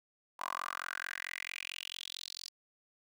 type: tone with high-pass filter sweep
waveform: 10% pulse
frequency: 44.48 Hz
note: F1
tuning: 32 cents sharp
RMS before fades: -42 dBFS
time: 0.39-2.49 s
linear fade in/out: 10 ms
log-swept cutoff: 970 to 4800 Hz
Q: 5.2
effects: none